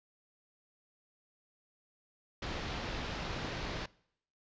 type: low-pass noise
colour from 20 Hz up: pink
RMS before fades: -39 dBFS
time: 2.42-3.86 s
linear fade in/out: 5 ms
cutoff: 4900 Hz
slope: 24 dB/octave
effects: noise-tail reverb RT60 0.7 s tail -23 dB re dry + resampled to 16000 Hz